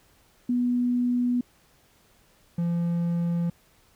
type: tone pair in turn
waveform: sine / triangle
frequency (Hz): 245 / 171.05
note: B3 / F3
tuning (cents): -14 / -36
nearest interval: tritone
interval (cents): 622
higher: first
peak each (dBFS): -21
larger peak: neither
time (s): 0.49-1.41 / 2.58-3.5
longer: neither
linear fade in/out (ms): 5
effects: pink hiss -61 dBFS RMS until 3.95 s